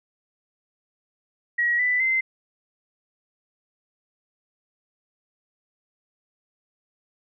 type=tone with pitch steps; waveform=sine; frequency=1908 / 1987.9 / 2071 Hz; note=A#6 / B6 / C7; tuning=+40 / +11 / -18 cents; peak=-19 dBFS; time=1.58-2.21 s; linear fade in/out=10 ms; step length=210 ms; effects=none